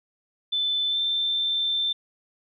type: tone with pitch glide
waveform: sine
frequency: 3520 to 3559 Hz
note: A7 to A7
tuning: 0 to +19 cents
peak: -22 dBFS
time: 0.52-1.93 s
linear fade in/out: 10 ms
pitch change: +19 cents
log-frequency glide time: 0.89-0.98 s
effects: none